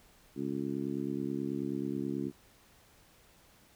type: harmonic tone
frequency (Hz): 69.3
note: C#2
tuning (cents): 0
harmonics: 2 / 3 / 4 / 5 / 6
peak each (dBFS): -42 / -38 / -36 / -38 / -46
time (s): 0.35-2.32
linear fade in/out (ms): 50
effects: pink hiss -62 dBFS RMS until 3.75 s